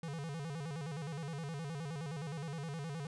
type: tone with vibrato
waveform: square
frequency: 152.8 Hz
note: D#3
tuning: 31 cents flat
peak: -40 dBFS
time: 0.03-3.07 s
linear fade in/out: 2 ms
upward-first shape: square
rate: 9.6 Hz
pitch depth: 140 cents each way
effects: resampled to 22050 Hz